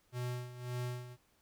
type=tone with tremolo; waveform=square; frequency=123.6 Hz; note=B2; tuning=2 cents sharp; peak=-36 dBFS; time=0.12-1.17 s; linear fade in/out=50 ms; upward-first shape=sine; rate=1.8 Hz; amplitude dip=75%; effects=pink hiss -72 dBFS RMS until 1.41 s